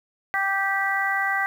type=harmonic tone; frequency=391.3 Hz; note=G4; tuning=3 cents flat; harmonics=2 / 3 / 4 / 5; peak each=-27 / -30 / -26 / -25 dBFS; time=0.34-1.46 s; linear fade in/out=0 ms; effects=8-bit